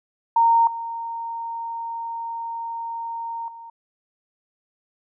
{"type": "tone with level steps", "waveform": "sine", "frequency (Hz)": 923, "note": "A#5", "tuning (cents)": -17, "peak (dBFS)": [-13, -27, -37], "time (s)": [0.36, 3.7], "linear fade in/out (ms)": 5, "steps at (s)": [0.67, 3.48], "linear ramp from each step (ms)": 2, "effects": []}